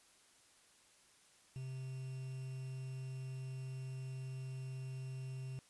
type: tone with quantisation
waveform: triangle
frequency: 130.81 Hz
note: C3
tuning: in tune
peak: -40 dBFS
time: 1.56-5.59 s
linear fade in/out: 0 ms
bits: 10
effects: white hiss -67 dBFS RMS until 5.69 s + resampled to 24000 Hz